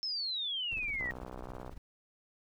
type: exponential sweep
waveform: sine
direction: down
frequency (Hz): 5340 to 1864.7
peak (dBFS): -33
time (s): 0.03-1.11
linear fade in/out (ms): 0
type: noise with tremolo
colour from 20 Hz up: brown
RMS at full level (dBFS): -44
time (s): 0.71-1.78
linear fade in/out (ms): 5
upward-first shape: sine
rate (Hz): 18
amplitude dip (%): 80
type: click train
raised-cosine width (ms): 1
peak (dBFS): -30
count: 44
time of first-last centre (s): 1.01-1.695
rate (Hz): 62.8
effects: none